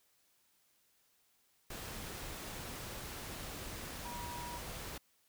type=tone in noise; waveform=sine; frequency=962 Hz; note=B5; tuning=46 cents flat; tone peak=-44 dBFS; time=4.05-4.58 s; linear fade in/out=5 ms; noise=pink; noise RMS=-45 dBFS; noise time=1.7-4.98 s; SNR=-2 dB; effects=white hiss -73 dBFS RMS until 5.28 s